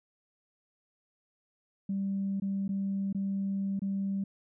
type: tone with dropouts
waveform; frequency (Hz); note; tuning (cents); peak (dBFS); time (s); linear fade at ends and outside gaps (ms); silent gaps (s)
sine; 196; G3; 0; -28; 1.89-4.24; 5; 2.4-2.42 / 2.68-2.69 / 3.128-3.147 / 3.794-3.818
effects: tanh soft clip ceiling -24 dBFS